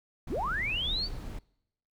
brown noise, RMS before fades -38 dBFS, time 0.27-1.39 s, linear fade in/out 5 ms
sine linear sweep, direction up, 69.8 to 4699 Hz, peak -29 dBFS, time 0.28-1.09 s, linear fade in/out 50 ms
effects noise-tail reverb RT60 0.8 s tail -24 dB re dry

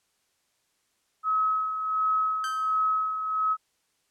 sine tone with tremolo, 1281 Hz, E6, 50 cents flat, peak -21 dBFS, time 1.23-3.57 s, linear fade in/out 50 ms, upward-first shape sine, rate 1.4 Hz, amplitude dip 55%
sawtooth tone with exponential decay, 1556 Hz, G6, 13 cents flat, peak -27 dBFS, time 2.44-2.87 s, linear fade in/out 1 ms, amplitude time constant 92 ms
effects white hiss -72 dBFS RMS until 4.1 s + low-pass 10000 Hz 12 dB/octave

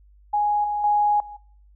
sine tone with level steps, 830.6 Hz, G#5, in tune, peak -18 / -22 / -16 / -35 dBFS, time 0.33-1.37 s, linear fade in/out 10 ms, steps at 0.64 / 0.84 / 1.2 s, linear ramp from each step 2 ms, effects noise-tail reverb RT60 0.6 s tail -26 dB re dry + added 50 Hz sine -50 dBFS peak until 1.75 s

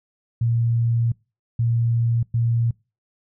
sine tone bursts at uneven times, 116.7 Hz, A#2, 2 cents sharp, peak -17 dBFS, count 3, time 0.41-1.12 / 1.59-2.23 / 2.34-2.71 s, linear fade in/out 5 ms, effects noise-tail reverb RT60 0.3 s tail -25 dB re dry

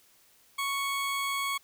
20% pulse tone, 1108.7 Hz, C#6, in tune, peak -24 dBFS, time 0.58-1.58 s, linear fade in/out 10 ms, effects white hiss -62 dBFS RMS until 1.63 s

